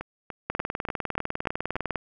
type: two click trains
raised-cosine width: 0.5 ms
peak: -19 / -12 dBFS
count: 7 / 30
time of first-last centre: 0.01-1.764 / 0.5-1.957 s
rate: 3.42 / 19.9 Hz
effects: none